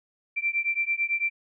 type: beating tone pair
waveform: sine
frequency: 2346 / 2355 Hz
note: D7 / D7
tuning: -2 / +4 cents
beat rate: 9 Hz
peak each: -27 dBFS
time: 0.36-1.3 s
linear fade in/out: 20 ms
effects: none